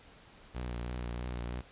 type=tone with vibrato; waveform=sawtooth; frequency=60.4 Hz; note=B1; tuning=38 cents flat; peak=-32 dBFS; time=0.54-1.62 s; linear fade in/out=20 ms; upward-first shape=triangle; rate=3.1 Hz; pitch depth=48 cents each way; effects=pink hiss -57 dBFS RMS until 1.71 s + resampled to 8000 Hz